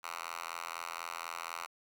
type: tone with high-pass filter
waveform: 5% pulse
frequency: 84.1 Hz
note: E2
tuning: 35 cents sharp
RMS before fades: -42 dBFS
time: 0.03-1.67 s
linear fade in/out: 20 ms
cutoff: 1300 Hz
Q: 2.4
effects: 11-bit